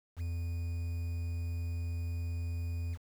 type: tone with quantisation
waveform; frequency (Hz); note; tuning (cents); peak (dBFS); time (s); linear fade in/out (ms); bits
triangle; 84.9; F2; -48; -31; 0.16-2.98; 50; 9
effects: none